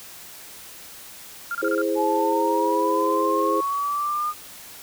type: tone bursts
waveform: sine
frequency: 1396.9 Hz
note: F6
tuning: in tune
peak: -24 dBFS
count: 5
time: 1.51-1.817 s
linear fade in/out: 2 ms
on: 39 ms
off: 28 ms
type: chord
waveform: sine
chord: E augmented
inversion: none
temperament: equal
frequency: 329.6 / 415.3 / 523.3 Hz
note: E4 / G#4 / B#4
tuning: 0 / 0 / 0 cents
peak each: -25 dBFS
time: 1.62-3.61 s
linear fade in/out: 10 ms
type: linear sweep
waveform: sine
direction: up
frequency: 848 to 1222 Hz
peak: -22 dBFS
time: 1.95-4.34 s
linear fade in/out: 50 ms
effects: white hiss -42 dBFS RMS until 4.82 s